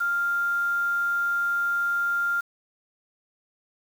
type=tone with quantisation; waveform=sine; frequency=1396.9 Hz; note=F6; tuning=in tune; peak=-22 dBFS; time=0-2.41 s; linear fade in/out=10 ms; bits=7; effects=none